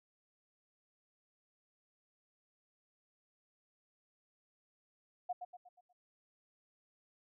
sine tone with echo, 720 Hz, F#5, 47 cents flat, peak -34 dBFS, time 5.29-5.33 s, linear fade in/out 10 ms, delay 120 ms, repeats 5, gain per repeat -7 dB, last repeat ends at 5.93 s, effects none

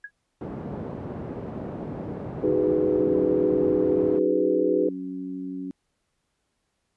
sine tone with exponential decay, 1661.2 Hz, G#6, in tune, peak -30 dBFS, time 0.04-0.11 s, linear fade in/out 5 ms, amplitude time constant 15 ms
pink band-pass noise, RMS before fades -34 dBFS, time 0.41-4.19 s, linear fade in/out 2 ms, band 130 to 520 Hz, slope 12 dB/octave
sine chord, G# minor seventh, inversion second, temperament just, 311.5 / 373.8 / 415.3 / 498.4 Hz, D#4 / F#4 / G#4 / B4, +2 / +18 / 0 / +16 cents, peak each -25 dBFS, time 2.43-4.89 s, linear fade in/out 5 ms
harmonic tone, 92.5 Hz, F#2, in tune, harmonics 2 / 3 / 4, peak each -37 / -31 / -45 dBFS, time 2.99-5.71 s, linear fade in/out 0 ms
effects pink hiss -75 dBFS RMS until 6.96 s + resampled to 24000 Hz

